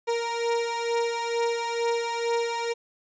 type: beating tone pair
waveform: 30% pulse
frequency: 466.2 / 468.4 Hz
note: A#4 / A#4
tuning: 0 / +8 cents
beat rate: 2.2 Hz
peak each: -24 / -27 dBFS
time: 0.07-2.74 s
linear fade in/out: 20 ms
effects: resampled to 16000 Hz